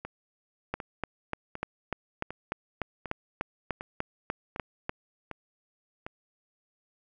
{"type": "two click trains", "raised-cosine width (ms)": 0.5, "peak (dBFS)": [-22, -15], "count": [9, 15], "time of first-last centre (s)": [[0.05, 6.065], [0.74, 4.894]], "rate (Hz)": [1.33, 3.37], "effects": []}